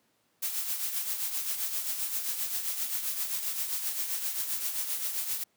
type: noise with tremolo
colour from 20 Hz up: blue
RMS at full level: -30 dBFS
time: 0.42-5.44 s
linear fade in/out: 10 ms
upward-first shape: triangle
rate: 7.6 Hz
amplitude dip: 60%
effects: pink hiss -71 dBFS RMS until 5.56 s + high-pass 150 Hz 12 dB/octave